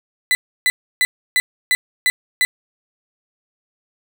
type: tone bursts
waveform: 35% pulse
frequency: 2000 Hz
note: B6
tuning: 21 cents sharp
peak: -11 dBFS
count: 7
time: 0.31-2.45 s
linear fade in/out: 0 ms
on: 40 ms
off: 310 ms
effects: none